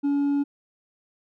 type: tone with hard clipping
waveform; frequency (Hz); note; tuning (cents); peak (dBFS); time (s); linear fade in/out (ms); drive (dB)
sine; 283.9; C#4; +41; -21; 0.03-0.44; 20; 2
effects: none